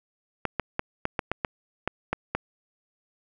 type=clicks; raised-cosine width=0.5 ms; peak=-10 dBFS; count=10; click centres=0.453 / 0.597 / 0.794 / 1.054 / 1.192 / 1.316 / 1.448 / 1.876 / 2.13 / 2.35 s; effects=none